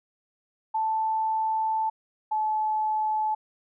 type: tone pair in turn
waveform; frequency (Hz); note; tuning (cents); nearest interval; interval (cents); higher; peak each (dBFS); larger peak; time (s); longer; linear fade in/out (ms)
sine; 880 / 862.9; A5 / A5; 0 / -34; unison; 34; first; -23 / -23; neither; 0.74-1.9 / 2.31-3.35; first; 10
effects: none